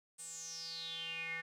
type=tone with band-pass filter sweep; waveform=square; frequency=164.81 Hz; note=E3; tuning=in tune; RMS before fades=-44 dBFS; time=0.18-1.42 s; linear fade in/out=20 ms; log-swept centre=8700 to 1900 Hz; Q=9.8; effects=none